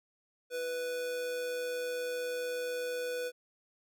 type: tone with amplitude modulation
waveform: square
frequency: 494.2 Hz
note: B4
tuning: 1 cent sharp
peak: -33 dBFS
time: 0.5-3.32 s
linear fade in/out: 50 ms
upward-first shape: sine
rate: 156 Hz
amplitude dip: 30%
effects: none